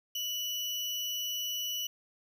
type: tone with sample-and-hold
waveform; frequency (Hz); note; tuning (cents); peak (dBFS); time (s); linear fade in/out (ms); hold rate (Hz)
sine; 2960; F#7; 0; -32; 0.15-1.87; 5; 8820
effects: none